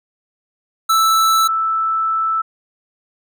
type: tone pair in turn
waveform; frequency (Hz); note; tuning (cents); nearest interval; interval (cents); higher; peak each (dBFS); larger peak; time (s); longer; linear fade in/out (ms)
square / sine; 1318.5 / 1318.5; E6 / E6; 0 / 0; unison; 0; neither; -12 / -15; first; 0.89-1.48 / 1.48-2.42; second; 10
effects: none